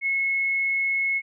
sine tone, 2182 Hz, C#7, 28 cents flat, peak -21 dBFS, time 0.01-1.22 s, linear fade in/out 50 ms, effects none

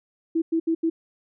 sine tone bursts at uneven times, 327.4 Hz, E4, 12 cents flat, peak -19 dBFS, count 4, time 0.35-0.42 / 0.52-0.6 / 0.67-0.75 / 0.83-0.9 s, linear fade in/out 10 ms, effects none

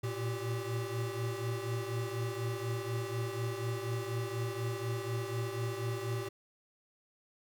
square tone cluster, 113.9 / 118 / 389.5 Hz, A#2 / A#2 / G4, -40 / +22 / -11 cents, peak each -38 / -40 / -40 dBFS, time 0.03-6.29 s, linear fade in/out 10 ms, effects none

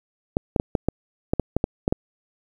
clicks, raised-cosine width 2 ms, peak -6 dBFS, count 11, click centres 0.369 / 0.562 / 0.599 / 0.752 / 0.886 / 1.335 / 1.397 / 1.566 / 1.641 / 1.879 / 1.925 s, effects 8-bit

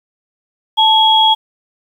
sine tone pair together, 878 / 3315 Hz, A5 / G#7, -4 / -4 cents, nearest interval octave + major seventh, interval 2300 cents, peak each -10 dBFS, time 0.77-1.35 s, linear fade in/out 20 ms, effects 7-bit

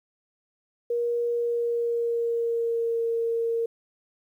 sine tone with pitch glide, 474.5 to 461 Hz, A#4 to A#4, +31 to -19 cents, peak -23 dBFS, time 0.9-3.66 s, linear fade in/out 5 ms, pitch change -50 cents, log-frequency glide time 1.26-3.02 s, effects 10-bit

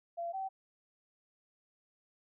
sine tone pair in turn, 683 / 768.8 Hz, F5 / G5, -39 / -34 cents, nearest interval major second, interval 205 cents, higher second, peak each -35 / -35 dBFS, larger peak neither, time 0.17-0.33 / 0.33-0.49 s, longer neither, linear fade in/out 20 ms, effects none

